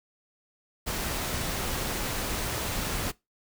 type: noise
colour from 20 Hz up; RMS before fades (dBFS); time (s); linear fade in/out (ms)
pink; -31; 0.86-3.12; 20
effects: noise-tail reverb RT60 0.2 s tail -21 dB re dry